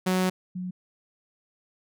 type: tone pair in turn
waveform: sawtooth / sine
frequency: 185 / 182.14 Hz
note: F#3 / F#3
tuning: 0 / -27 cents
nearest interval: unison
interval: 27 cents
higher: first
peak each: -18 / -30 dBFS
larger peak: first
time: 0.06-0.3 / 0.55-0.71 s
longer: first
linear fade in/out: 10 ms
effects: none